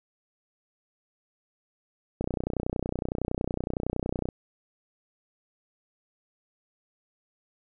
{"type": "click train", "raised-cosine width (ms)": 2, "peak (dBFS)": -15, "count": 65, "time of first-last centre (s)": [2.21, 4.288], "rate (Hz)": 30.8, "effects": []}